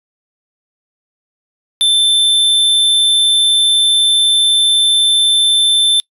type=tone; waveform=square; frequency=3544 Hz; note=A7; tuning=12 cents sharp; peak=-9 dBFS; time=1.81-6 s; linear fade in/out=0 ms; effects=noise-tail reverb RT60 0.1 s tail -26 dB re dry + resampled to 32000 Hz